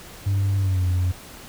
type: tone with pitch glide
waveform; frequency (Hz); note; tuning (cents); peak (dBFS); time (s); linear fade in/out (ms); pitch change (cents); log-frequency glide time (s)
sine; 98.5 to 90.32; G2 to F#2; +9 to -41; -16; 0.26-1.12; 10; -150; 0.58-0.85
effects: tanh soft clip ceiling -17 dBFS + pink hiss -42 dBFS RMS until 1.48 s